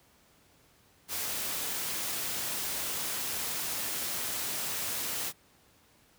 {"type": "noise", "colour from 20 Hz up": "white", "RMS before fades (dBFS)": -34, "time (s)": [1.08, 5.33], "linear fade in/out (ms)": 50, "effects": ["pink hiss -63 dBFS RMS until 6.18 s", "high-pass 60 Hz 12 dB/octave"]}